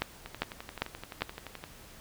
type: two click trains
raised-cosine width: 0.3 ms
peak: -24 / -12 dBFS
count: 17 / 4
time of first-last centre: 0.26-1.639 / 0.02-1.22 s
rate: 11.6 / 2.5 Hz
effects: pink hiss -52 dBFS RMS until 2 s